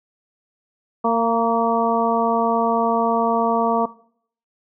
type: harmonic tone with a mistuned harmonic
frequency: 229.5 Hz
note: A#3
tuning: 27 cents flat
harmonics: 1 / 2 / 3 / 4 / 5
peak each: -22 / -22 / -22 / -22 / -22 dBFS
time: 1.04-3.86 s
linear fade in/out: 10 ms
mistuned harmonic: 4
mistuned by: +26 cents
effects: noise-tail reverb RT60 0.6 s tail -19 dB re dry